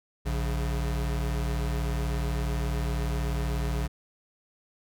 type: tone pair together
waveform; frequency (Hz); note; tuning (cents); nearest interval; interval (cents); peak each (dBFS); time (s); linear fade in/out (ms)
square; 58.61 / 139.4; A#1 / C#3; +10 / +10; octave + minor third; 1500; -28 / -34; 0.25-3.88; 20
effects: none